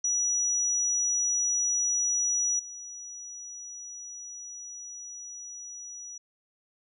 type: tone with level steps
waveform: sine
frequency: 5850 Hz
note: F#8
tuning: 21 cents flat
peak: -24 / -39 dBFS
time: 0.04-6.18 s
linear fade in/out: 5 ms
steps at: 2.59 s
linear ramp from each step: 5 ms
effects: none